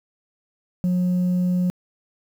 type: tone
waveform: sine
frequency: 180 Hz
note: F#3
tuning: 47 cents flat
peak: -15 dBFS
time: 0.84-1.7 s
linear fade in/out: 0 ms
effects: tanh soft clip ceiling -17 dBFS + 8-bit